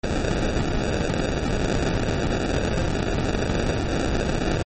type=noise with sample-and-hold; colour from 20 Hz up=pink; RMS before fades=-23 dBFS; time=0.03-4.63 s; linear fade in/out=10 ms; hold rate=1050 Hz; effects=MP3 32 kbps